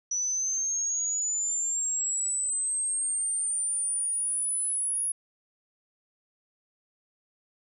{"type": "linear sweep", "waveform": "sine", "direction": "up", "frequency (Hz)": [5890, 10500], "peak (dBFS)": -26, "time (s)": [0.11, 5.12], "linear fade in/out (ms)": 5, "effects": []}